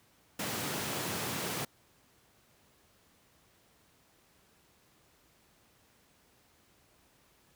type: high-pass noise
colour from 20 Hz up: pink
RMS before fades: -36 dBFS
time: 0.39-1.65 s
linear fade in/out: 5 ms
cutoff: 110 Hz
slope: 24 dB/octave
effects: pink hiss -66 dBFS RMS until 7.55 s + high-pass 60 Hz 12 dB/octave